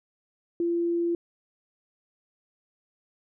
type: tone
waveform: sine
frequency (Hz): 341.7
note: F4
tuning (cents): -38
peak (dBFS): -23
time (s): 0.6-1.15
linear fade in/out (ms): 2
effects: none